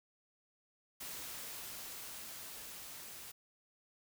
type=noise with level ramp; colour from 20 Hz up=white; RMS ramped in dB=-45 to -50 dBFS; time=1-3.32 s; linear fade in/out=10 ms; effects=none